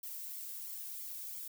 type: noise with flanger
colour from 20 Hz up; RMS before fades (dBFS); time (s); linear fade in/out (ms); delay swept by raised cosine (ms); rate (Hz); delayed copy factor
violet; -44; 0.03-1.48; 5; 0.9 to 1.9; 3; +0.6
effects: none